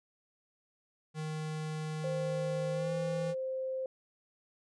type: tone with pitch glide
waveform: square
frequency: 155.56 to 161.98 Hz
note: D#3 to E3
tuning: 0 to -30 cents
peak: -36 dBFS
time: 1.14-3.35 s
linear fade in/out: 50 ms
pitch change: +70 cents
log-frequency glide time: 2.72-2.92 s
type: tone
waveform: sine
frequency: 523.3 Hz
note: C5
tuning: in tune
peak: -33 dBFS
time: 2.04-3.86 s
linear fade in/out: 2 ms
effects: resampled to 22050 Hz